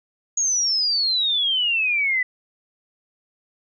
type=exponential sweep; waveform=sine; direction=down; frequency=6710 to 1975.5 Hz; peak=-18 dBFS; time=0.37-2.23 s; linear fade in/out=5 ms; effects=none